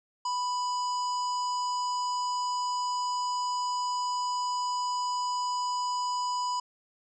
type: harmonic tone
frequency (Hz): 991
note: B5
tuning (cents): +6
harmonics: 1 / 3 / 5 / 7 / 8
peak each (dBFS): -28 / -46 / -38 / -43 / -54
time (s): 0.25-6.6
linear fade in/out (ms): 5
effects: none